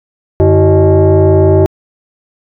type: tone with frequency modulation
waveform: sine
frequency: 145.9 Hz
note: D3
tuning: 11 cents flat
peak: -3 dBFS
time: 0.4-1.66 s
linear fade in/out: 0 ms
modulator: 238 Hz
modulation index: 1.9
effects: tanh soft clip ceiling 0 dBFS